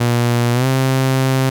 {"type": "tone with pitch glide", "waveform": "sawtooth", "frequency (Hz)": [119.7, 132.05], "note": ["A#2", "C3"], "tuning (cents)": [46, 16], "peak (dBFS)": -9, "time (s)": [0, 1.5], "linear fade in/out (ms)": 10, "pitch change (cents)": 170, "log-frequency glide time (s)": [0.53, 0.66], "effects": []}